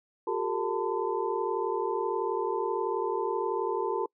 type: tone cluster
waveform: sine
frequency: 364.5 / 403 / 455.3 / 891 / 1014 Hz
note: F#4 / G4 / A#4 / A5 / B5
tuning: -26 / +48 / -41 / +22 / +45 cents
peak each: -33 / -33 / -32 / -34 / -36 dBFS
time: 0.27-4.06 s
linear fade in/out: 5 ms
effects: noise-tail reverb RT60 0.1 s tail -26 dB re dry